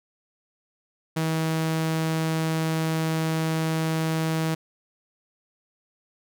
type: tone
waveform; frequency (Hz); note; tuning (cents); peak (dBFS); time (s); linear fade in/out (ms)
sawtooth; 160.4; E3; -47; -19; 1.16-4.55; 10
effects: none